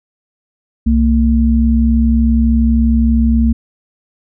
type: tone pair together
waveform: sine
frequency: 64.68 / 228.1 Hz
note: C2 / A#3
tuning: -19 / -37 cents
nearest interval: octave + minor seventh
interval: 2182 cents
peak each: -11 dBFS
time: 0.86-3.53 s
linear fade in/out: 10 ms
effects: none